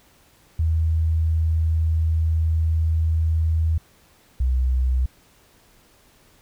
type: tone pair in turn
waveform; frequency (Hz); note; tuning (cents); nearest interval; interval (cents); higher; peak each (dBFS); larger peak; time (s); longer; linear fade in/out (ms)
sine; 80.5 / 63.89; E2 / C2; -41 / -41; major third; 400; first; -17; neither; 0.59-3.78 / 4.4-5.06; first; 5
effects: pink hiss -56 dBFS RMS until 6.41 s